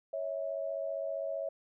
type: tone pair together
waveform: sine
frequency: 554.4 / 649.7 Hz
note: C#5 / E5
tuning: 0 / -25 cents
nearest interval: minor third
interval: 275 cents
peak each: -36 / -36 dBFS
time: 0.13-1.49 s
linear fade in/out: 5 ms
effects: none